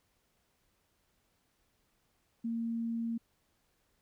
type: tone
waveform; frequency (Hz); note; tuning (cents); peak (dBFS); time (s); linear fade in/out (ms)
sine; 230.2; A#3; -22; -32; 2.44-3.18; 10
effects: pink hiss -75 dBFS RMS until 4.01 s

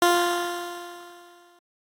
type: tone with exponential decay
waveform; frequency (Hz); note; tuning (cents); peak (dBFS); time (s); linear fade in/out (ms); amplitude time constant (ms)
15% pulse; 349.2; F4; 0; -9; 0.02-1.59; 2; 340
effects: AAC 64 kbps

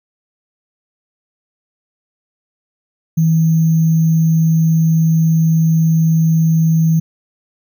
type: tone with sample-and-hold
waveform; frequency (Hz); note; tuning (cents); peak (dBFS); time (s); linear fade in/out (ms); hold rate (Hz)
sine; 161.8; E3; -32; -9; 3.17-7; 10; 6300
effects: none

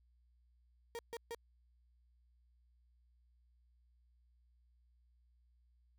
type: tone bursts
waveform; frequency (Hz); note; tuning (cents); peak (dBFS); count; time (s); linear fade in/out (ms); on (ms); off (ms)
35% pulse; 466.2; A#4; 0; -40; 3; 0.95-1.347; 0; 39; 140
effects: added 60 Hz sine -68 dBFS peak until 5.98 s

